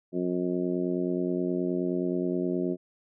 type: harmonic tone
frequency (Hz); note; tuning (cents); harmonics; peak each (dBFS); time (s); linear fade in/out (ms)
89.5; F2; +43; 2 / 3 / 4 / 5 / 6 / 7; -32 / -31 / -29 / -39 / -43 / -38; 0.12-2.77; 50
effects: none